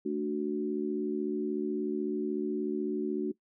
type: chord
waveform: sine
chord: D major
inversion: second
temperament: equal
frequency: 220 / 293.7 / 370 Hz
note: A3 / D4 / F#4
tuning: 0 / 0 / 0 cents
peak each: -35 / -33 / -32 dBFS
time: 0.05-3.32 s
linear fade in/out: 10 ms
effects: noise-tail reverb RT60 0.1 s tail -19 dB re dry